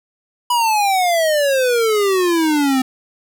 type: exponential sweep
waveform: square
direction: down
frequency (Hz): 987 to 255.7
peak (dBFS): -14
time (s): 0.5-2.82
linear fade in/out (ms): 5
effects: none